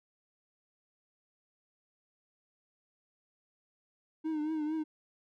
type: tone with vibrato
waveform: triangle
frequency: 309 Hz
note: D#4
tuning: 12 cents flat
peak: -29 dBFS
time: 4.24-4.84 s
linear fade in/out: 20 ms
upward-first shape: triangle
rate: 4.4 Hz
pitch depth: 70 cents each way
effects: none